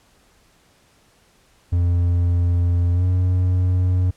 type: tone with pitch glide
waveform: triangle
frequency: 87.31 to 91.02 Hz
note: F2 to F#2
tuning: 0 to -28 cents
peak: -13 dBFS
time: 1.72-4.11 s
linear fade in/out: 10 ms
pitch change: +72 cents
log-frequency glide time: 2.93-3.04 s
effects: pink hiss -57 dBFS RMS until 4.16 s + low-pass 11000 Hz 12 dB/octave